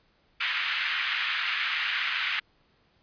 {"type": "band-pass noise", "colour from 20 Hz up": "white", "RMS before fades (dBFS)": -29, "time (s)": [0.4, 2.4], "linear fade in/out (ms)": 10, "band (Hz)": [1400, 3000], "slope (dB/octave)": 24, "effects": ["pink hiss -66 dBFS RMS until 3.02 s", "resampled to 11025 Hz"]}